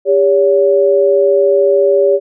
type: tone pair together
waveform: sine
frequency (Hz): 400.2 / 566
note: G4 / C#5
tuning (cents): +36 / +36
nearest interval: tritone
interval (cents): 600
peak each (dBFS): -10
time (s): 0.05-2.2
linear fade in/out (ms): 50
effects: none

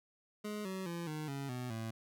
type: tone with pitch steps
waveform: 25% pulse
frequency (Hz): 210 / 189.26 / 170.57 / 153.73 / 138.55 / 124.87 / 112.54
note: G#3 / F#3 / F3 / D#3 / C#3 / B2 / A2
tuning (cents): +19 / +39 / -41 / -21 / -1 / +20 / +40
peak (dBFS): -35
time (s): 0.44-1.91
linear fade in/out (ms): 10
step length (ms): 210
effects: none

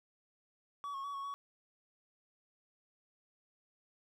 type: tone with pitch steps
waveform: triangle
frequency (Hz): 1138 / 1092 / 1132 / 1105 / 1125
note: C#6 / C#6 / C#6 / C#6 / C#6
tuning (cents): +45 / -26 / +36 / -6 / +25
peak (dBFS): -37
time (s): 0.84-1.34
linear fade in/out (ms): 0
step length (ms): 100
effects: none

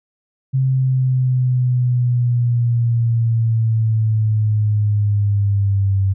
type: linear sweep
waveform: sine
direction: down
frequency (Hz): 132.6 to 96.4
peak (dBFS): -13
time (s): 0.53-6.14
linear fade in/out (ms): 20
effects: none

